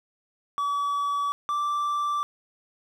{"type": "tone pair in turn", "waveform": "triangle", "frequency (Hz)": [1143, 1171.1], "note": ["D6", "D6"], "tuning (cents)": [-47, -5], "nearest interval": "unison", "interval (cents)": 42, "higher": "second", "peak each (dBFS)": -22, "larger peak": "neither", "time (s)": [[0.58, 1.32], [1.49, 2.23]], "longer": "neither", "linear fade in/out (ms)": 0, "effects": []}